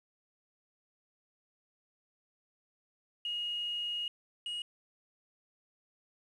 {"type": "tone pair in turn", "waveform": ["sine", "triangle"], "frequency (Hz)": [2874, 2884], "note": ["F7", "F#7"], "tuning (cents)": [49, -45], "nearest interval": "unison", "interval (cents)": 6, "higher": "second", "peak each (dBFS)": [-33, -34], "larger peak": "first", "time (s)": [[3.25, 4.08], [4.46, 4.62]], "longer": "first", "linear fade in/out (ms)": 2, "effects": ["resampled to 24000 Hz", "10-bit"]}